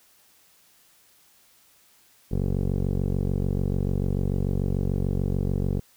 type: tone with low-pass filter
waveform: 15% pulse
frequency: 46.82 Hz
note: F#1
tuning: 21 cents sharp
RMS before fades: -25 dBFS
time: 2.31-5.8 s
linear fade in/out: 10 ms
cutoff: 360 Hz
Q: 1.6
effects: white hiss -59 dBFS RMS until 5.96 s